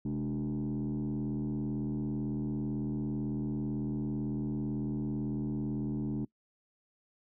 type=tone with frequency modulation; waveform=sine; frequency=212.9 Hz; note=G#3; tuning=43 cents sharp; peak=-29 dBFS; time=0.05-6.25 s; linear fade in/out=5 ms; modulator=78 Hz; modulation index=1.3; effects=noise-tail reverb RT60 0.1 s tail -23 dB re dry + tanh soft clip ceiling -29 dBFS